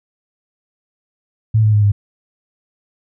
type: tone with pitch steps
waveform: sine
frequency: 110 / 107.3 / 104.67 / 102.1 Hz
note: A2 / A2 / G#2 / G#2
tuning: 0 / -43 / +14 / -29 cents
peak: -9 dBFS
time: 1.54-1.92 s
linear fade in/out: 10 ms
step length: 95 ms
effects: none